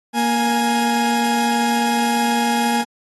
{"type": "tone pair together", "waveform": "40% pulse", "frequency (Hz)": [234.9, 831.3], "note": ["A#3", "G#5"], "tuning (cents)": [13, 1], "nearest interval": "octave + minor seventh", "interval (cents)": 2188, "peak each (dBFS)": -18, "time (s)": [0.13, 2.85], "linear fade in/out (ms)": 50, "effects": ["AAC 32 kbps"]}